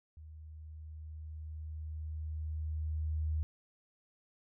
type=tone with level ramp; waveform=sine; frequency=77.78 Hz; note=D#2; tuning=in tune; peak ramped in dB=-48 to -30 dBFS; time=0.17-3.43 s; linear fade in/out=0 ms; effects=none